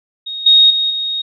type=tone with level steps; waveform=sine; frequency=3737 Hz; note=A#7; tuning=4 cents sharp; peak=-22 / -5 / -13 / -17 dBFS; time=0.26-1.22 s; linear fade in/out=10 ms; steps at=0.46 / 0.7 / 0.9 s; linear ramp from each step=5 ms; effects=none